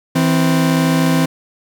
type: tone pair together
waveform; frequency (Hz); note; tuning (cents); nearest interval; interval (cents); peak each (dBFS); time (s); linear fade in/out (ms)
40% pulse; 163.09 / 261.6; E3 / C4; -18 / 0; minor sixth; 818; -14; 0.15-1.26; 10
effects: none